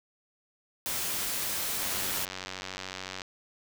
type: noise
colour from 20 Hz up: white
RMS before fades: -32 dBFS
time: 0.86-2.25 s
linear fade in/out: 0 ms
type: click train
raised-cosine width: 0.2 ms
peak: -19 dBFS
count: 132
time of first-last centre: 1.82-3.218 s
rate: 93.7 Hz
effects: none